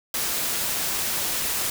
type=noise; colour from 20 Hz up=white; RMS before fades=-26 dBFS; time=0.14-1.7 s; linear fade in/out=2 ms; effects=none